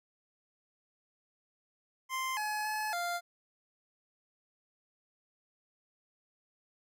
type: tone with pitch steps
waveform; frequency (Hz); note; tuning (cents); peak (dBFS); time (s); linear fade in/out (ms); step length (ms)
25% pulse; 1045 / 848 / 856 / 697; C6 / G#5 / A5 / F5; -2 / +36 / -48 / -4; -29; 2.09-3.21; 50; 280
effects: none